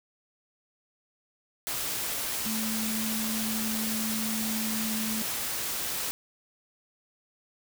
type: tone in noise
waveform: sine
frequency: 220 Hz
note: A3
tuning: in tune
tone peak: -31 dBFS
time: 2.46-5.22 s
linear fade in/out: 0 ms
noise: white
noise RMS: -32 dBFS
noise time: 1.67-6.11 s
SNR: -2 dB
effects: none